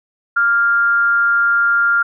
sine tone with frequency modulation, 1396.9 Hz, F6, in tune, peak -11 dBFS, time 0.36-2.03 s, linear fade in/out 10 ms, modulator 228 Hz, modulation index 0.29, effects none

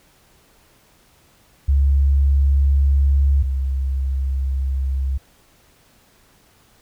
sine tone pair in turn, 69.3 / 66.93 Hz, C#2 / C2, 0 / +40 cents, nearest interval minor second, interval 60 cents, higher first, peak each -12 / -18 dBFS, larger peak first, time 1.68-3.43 / 3.43-5.18 s, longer neither, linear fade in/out 10 ms, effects pink hiss -55 dBFS RMS until 6.81 s

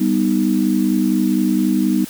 sine chord, G augmented, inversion none, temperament equal, 196 / 246.9 / 311.1 Hz, G3 / B3 / D#4, 0 / 0 / 0 cents, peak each -18 dBFS, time 0-2.05 s, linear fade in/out 10 ms, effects white hiss -36 dBFS RMS until 2.09 s

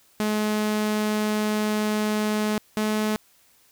sawtooth tone pair in turn, 212.6 / 214.3 Hz, G#3 / A3, +41 / -45 cents, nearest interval unison, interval 14 cents, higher second, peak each -18 dBFS, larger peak neither, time 0.2-2.58 / 2.77-3.16 s, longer first, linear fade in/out 0 ms, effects white hiss -59 dBFS RMS until 3.71 s

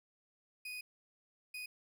35% pulse tone bursts at uneven times, 2489 Hz, D#7, in tune, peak -40 dBFS, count 2, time 0.65-0.81 / 1.54-1.66 s, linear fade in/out 5 ms, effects none

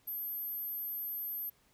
sine tone, 12890 Hz, G9, 47 cents sharp, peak -36 dBFS, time 0.07-1.5 s, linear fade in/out 10 ms, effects pink hiss -69 dBFS RMS until 1.73 s

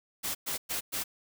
white noise bursts, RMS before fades -33 dBFS, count 4, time 0.23-1.04 s, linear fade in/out 20 ms, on 120 ms, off 110 ms, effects none

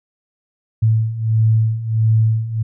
sine beating tone pair, 110 / 111.5 Hz, A2 / A2, 0 / +23 cents, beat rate 1.5 Hz, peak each -18 / -14 dBFS, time 0.82-2.63 s, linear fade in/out 10 ms, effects none

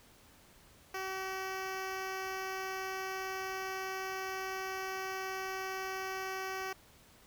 10% pulse tone with notch filter, 380.4 Hz, F#4, 48 cents sharp, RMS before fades -39 dBFS, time 0.94-6.73 s, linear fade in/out 5 ms, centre 9300 Hz, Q 1.4, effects pink hiss -61 dBFS RMS until 7.26 s

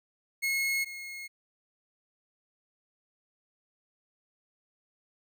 40% pulse tone pair in turn, 2171 / 2160 Hz, C#7 / C#7, -37 / -45 cents, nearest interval unison, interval 8 cents, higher first, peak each -26 / -38 dBFS, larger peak first, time 0.42-0.85 / 0.85-1.28 s, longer neither, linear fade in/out 20 ms, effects none

